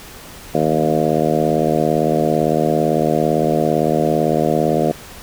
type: harmonic tone with a mistuned harmonic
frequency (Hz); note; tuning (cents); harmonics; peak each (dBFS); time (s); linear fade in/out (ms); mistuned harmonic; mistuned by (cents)
77.78; D#2; 0; 2 / 3 / 4 / 5 / 6 / 7 / 8 / 9; -22 / -22 / -22 / -22 / -22 / -22 / -22 / -22; 0.54-4.92; 10; 2; +17
effects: pink hiss -37 dBFS RMS until 5.22 s